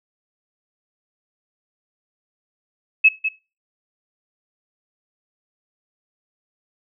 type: tone with echo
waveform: sine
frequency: 2587 Hz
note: E7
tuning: 33 cents flat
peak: -8 dBFS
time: 3.04-3.09 s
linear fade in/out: 10 ms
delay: 200 ms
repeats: 1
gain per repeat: -10 dB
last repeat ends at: 3.29 s
effects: noise-tail reverb RT60 0.3 s tail -19 dB re dry